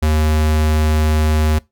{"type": "tone", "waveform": "square", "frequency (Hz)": 77.2, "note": "D#2", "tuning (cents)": -13, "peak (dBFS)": -13, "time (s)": [0.02, 1.59], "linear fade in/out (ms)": 10, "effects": ["noise-tail reverb RT60 0.2 s tail -22 dB re dry"]}